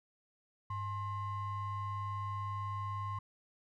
triangle ring-modulated tone, 480 Hz, B4, 49 cents flat, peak -31 dBFS, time 0.7-3.19 s, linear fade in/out 5 ms, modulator 581 Hz, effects none

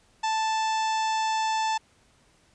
harmonic tone with a mistuned harmonic, 880 Hz, A5, in tune, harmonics 1 / 2 / 3 / 4 / 5 / 6 / 7 / 8 / 9, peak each -24 / -36 / -37 / -38 / -42 / -40 / -43 / -45 / -47 dBFS, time 0.23-1.78 s, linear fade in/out 10 ms, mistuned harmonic 9, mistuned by -45 cents, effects pink hiss -62 dBFS RMS until 2.54 s + resampled to 22050 Hz

